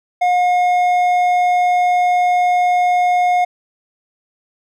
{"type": "tone with hard clipping", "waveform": "sine", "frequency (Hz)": 718, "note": "F5", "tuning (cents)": 48, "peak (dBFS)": -13, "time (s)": [0.21, 3.45], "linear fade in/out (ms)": 10, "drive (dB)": 6, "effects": []}